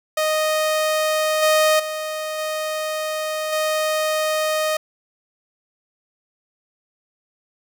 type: tone with level steps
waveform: sawtooth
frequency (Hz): 621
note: D#5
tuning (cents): -3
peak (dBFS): -14 / -10 / -21 / -19 / -15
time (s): 0.17-4.77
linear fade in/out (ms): 5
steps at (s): 1.42 / 1.79 / 2.38 / 3.52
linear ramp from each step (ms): 10
effects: none